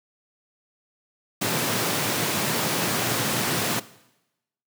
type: high-pass noise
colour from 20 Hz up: pink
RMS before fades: -25 dBFS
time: 1.41-3.8 s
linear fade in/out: 10 ms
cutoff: 110 Hz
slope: 48 dB/octave
effects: noise-tail reverb RT60 0.9 s tail -18 dB re dry